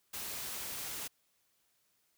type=noise; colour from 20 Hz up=white; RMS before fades=-41 dBFS; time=0.13-1.08 s; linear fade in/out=10 ms; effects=white hiss -75 dBFS RMS until 2.17 s